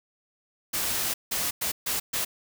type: noise bursts at uneven times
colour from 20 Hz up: white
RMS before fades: -28 dBFS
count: 5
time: 0.73-1.14 / 1.31-1.51 / 1.61-1.72 / 1.86-2 / 2.13-2.25 s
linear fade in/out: 10 ms
effects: none